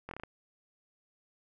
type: slowing click train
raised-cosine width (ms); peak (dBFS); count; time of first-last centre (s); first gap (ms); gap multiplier
0.5; -26; 6; 0.09-0.235; 22; 1.14
effects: none